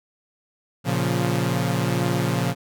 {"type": "chord", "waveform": "sawtooth", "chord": "Bb minor", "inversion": "none", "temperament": "equal with one note detuned", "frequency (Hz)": [116.54, 138.59, 175.42], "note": ["Bb2", "Db3", "F3"], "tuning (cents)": [0, 0, 8], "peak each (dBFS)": -21, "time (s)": [0.84, 2.55], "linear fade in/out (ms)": 50, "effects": []}